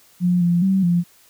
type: tone with pitch steps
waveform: sine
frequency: 178 / 173.3 / 191.6 / 173.7 Hz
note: F3 / F3 / G3 / F3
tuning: +33 / -13 / -39 / -9 cents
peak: -14 dBFS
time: 0.2-1.04 s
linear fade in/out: 50 ms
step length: 210 ms
effects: white hiss -53 dBFS RMS until 1.29 s